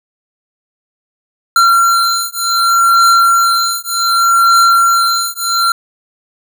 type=beating tone pair; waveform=square; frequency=1369 / 1369.66 Hz; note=F6 / F6; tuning=-35 / -34 cents; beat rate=0.66 Hz; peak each=-12 dBFS; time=1.56-5.72 s; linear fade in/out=2 ms; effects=none